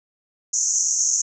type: band-pass noise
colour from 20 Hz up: pink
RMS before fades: -21 dBFS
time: 0.53-1.22 s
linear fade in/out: 10 ms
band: 6000 to 6900 Hz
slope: 96 dB/octave
effects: none